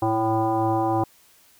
sine tone with frequency modulation, 554 Hz, C#5, 1 cent flat, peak -19 dBFS, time 0.02-1.04 s, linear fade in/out 5 ms, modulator 221 Hz, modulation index 1.9, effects white hiss -56 dBFS RMS until 1.59 s

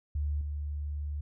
sine tone with level steps, 73.42 Hz, D2, in tune, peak -28 / -32 dBFS, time 0.15-1.21 s, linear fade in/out 5 ms, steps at 0.41 s, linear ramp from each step 2 ms, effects none

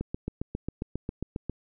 click train, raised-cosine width 3 ms, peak -18 dBFS, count 12, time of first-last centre 0.01-1.496 s, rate 7.4 Hz, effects none

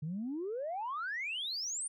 sine exponential sweep, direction up, 144.9 to 9397 Hz, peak -34 dBFS, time 0.02-1.88 s, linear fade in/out 10 ms, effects tanh soft clip ceiling -31 dBFS

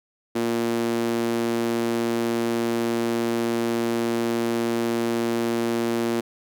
sawtooth tone with high-pass filter, 116.54 Hz, A#2, in tune, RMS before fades -24 dBFS, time 0.35-6.21 s, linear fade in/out 10 ms, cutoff 290 Hz, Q 4, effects none

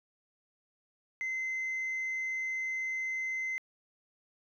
sine tone, 2062 Hz, C7, 26 cents flat, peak -30 dBFS, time 1.21-3.58 s, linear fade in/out 0 ms, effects tanh soft clip ceiling -30 dBFS + 12-bit

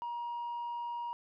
triangle tone with tanh clipping, 950 Hz, A#5, 33 cents sharp, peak -36 dBFS, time 0.02-1.13 s, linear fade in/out 0 ms, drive 6 dB, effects none

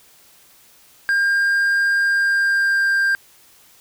triangle tone with pitch glide, 1604 to 1590.2 Hz, G6 to G6, +39 to +24 cents, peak -13 dBFS, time 1.09-3.15 s, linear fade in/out 0 ms, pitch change -15 cents, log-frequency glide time 2.01-2.88 s, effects white hiss -51 dBFS RMS until 3.8 s

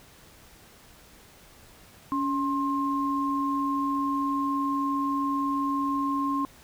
sine tone pair together, 281 / 1061.5 Hz, C#4 / C6, +24 / +25 cents, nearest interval octave + major seventh, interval 2301 cents, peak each -27 dBFS, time 2.12-6.45 s, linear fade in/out 0 ms, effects pink hiss -53 dBFS RMS until 6.63 s

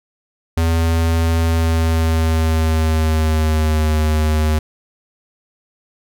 square tone with pitch glide, 82.41 to 77.34 Hz, E2 to D#2, 0 to -10 cents, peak -14 dBFS, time 0.57-4.59 s, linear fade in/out 5 ms, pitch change -110 cents, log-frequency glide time 1.45-3.95 s, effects none

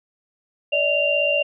sine tone cluster, 578 / 634 / 2778 Hz, D5 / D#5 / F7, -28 / +32 / -10 cents, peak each -21 / -25 / -20 dBFS, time 0.72-1.43 s, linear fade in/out 10 ms, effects none

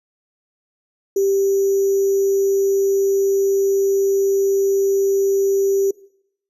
sine tone with sample-and-hold, 392 Hz, G4, in tune, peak -14 dBFS, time 1.16-5.91 s, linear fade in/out 5 ms, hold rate 6300 Hz, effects noise-tail reverb RT60 0.7 s tail -21 dB re dry + resampled to 32000 Hz

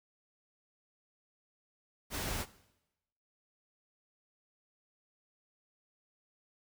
pink noise, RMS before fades -37 dBFS, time 2.1-2.46 s, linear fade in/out 50 ms, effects noise-tail reverb RT60 0.9 s tail -18 dB re dry

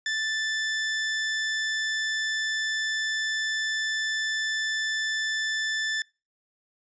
sawtooth tone, 1760 Hz, A6, in tune, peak -22 dBFS, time 0.06-6.02 s, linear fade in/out 2 ms, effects noise-tail reverb RT60 0.3 s tail -26 dB re dry + resampled to 16000 Hz

